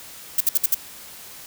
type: noise bursts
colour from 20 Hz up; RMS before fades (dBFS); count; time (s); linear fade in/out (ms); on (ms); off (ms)
violet; -17; 5; 0.38-0.746; 5; 26; 59
effects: white hiss -41 dBFS RMS until 1.46 s